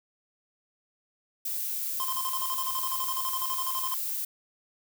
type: noise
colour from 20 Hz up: violet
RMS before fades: -32 dBFS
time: 1.45-4.25 s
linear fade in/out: 5 ms
type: tone with tremolo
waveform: square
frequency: 1046.5 Hz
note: C6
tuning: in tune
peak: -31 dBFS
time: 2-3.94 s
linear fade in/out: 0 ms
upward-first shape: square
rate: 12 Hz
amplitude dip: 70%
effects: none